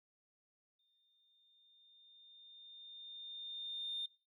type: tone with exponential growth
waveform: sine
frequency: 3626 Hz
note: A#7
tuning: 49 cents flat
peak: -36 dBFS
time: 0.79-4.06 s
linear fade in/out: 5 ms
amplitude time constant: 710 ms
effects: noise-tail reverb RT60 0.3 s tail -18 dB re dry + tanh soft clip ceiling -33 dBFS